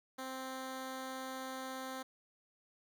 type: tone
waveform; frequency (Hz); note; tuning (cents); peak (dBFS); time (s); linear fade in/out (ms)
10% pulse; 261.8; C4; +1; -33; 0.18-2.03; 10
effects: none